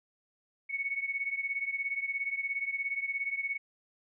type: beating tone pair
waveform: sine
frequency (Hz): 2213 / 2230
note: C#7 / C#7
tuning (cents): -3 / +10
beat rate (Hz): 17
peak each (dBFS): -33 / -36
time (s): 0.69-3.58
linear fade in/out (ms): 20
effects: none